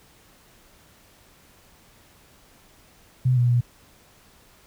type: tone with pitch steps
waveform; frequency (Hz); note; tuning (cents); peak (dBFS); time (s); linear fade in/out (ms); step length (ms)
sine; 127.3 / 121.9 / 121.2; C3 / B2 / B2; -47 / -22 / -32; -16; 3.25-3.61; 10; 120
effects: pink hiss -55 dBFS RMS until 4.66 s